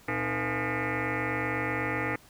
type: tone with frequency modulation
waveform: sine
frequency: 840 Hz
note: G#5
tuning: 19 cents sharp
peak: -27 dBFS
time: 0.08-2.16 s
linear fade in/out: 5 ms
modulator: 192 Hz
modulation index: 7.3
effects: pink hiss -56 dBFS RMS until 2.29 s